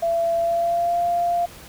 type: tone with pitch glide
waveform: sine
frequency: 673 to 694.7 Hz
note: E5 to F5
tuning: +36 to -9 cents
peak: -18 dBFS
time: 0.02-1.46 s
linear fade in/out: 10 ms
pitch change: +55 cents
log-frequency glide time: 0.34-0.99 s
effects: pink hiss -43 dBFS RMS until 1.68 s